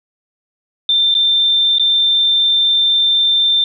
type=tone with dropouts; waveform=sine; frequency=3576 Hz; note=A7; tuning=27 cents sharp; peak=-10 dBFS; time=0.89-3.64 s; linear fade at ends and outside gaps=2 ms; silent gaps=1.142-1.15 / 1.784-1.796 s; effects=none